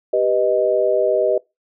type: chord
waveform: sine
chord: G augmented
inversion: none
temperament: equal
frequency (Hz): 392 / 493.9 / 622.3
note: G4 / B4 / D#5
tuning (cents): 0 / 0 / 0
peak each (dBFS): -20 / -19 / -17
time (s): 0.13-1.38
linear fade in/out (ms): 5
effects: noise-tail reverb RT60 0.2 s tail -23 dB re dry